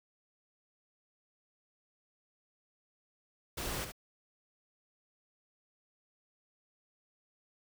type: noise with echo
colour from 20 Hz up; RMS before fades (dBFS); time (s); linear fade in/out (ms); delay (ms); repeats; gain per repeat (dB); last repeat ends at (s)
pink; -38; 3.57-3.85; 10; 71; 1; -7; 3.921
effects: none